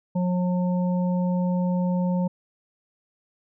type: harmonic tone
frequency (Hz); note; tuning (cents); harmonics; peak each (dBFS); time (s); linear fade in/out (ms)
180; F#3; -47; 1 / 3 / 5; -21 / -31 / -35; 0.15-2.28; 10
effects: none